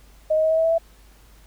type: tone with pitch steps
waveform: sine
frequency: 622.3 / 628.8 / 635.4 / 642 / 648.7 / 655.5 / 662.4 Hz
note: D#5 / D#5 / D#5 / E5 / E5 / E5 / E5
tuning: 0 / +18 / +36 / -46 / -28 / -10 / +8 cents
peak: -16 dBFS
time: 0.3-0.783 s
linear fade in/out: 10 ms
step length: 69 ms
effects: added 50 Hz sine -49 dBFS peak until 1.46 s + pink hiss -55 dBFS RMS until 1.46 s